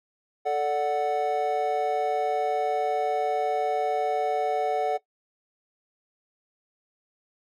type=chord; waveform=triangle; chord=D major; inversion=second; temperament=equal; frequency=440 / 587.3 / 740 Hz; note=A4 / D5 / F#5; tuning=0 / 0 / 0 cents; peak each=-26 / -28 / -23 dBFS; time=0.45-4.98 s; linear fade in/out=20 ms; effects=noise-tail reverb RT60 0.1 s tail -18 dB re dry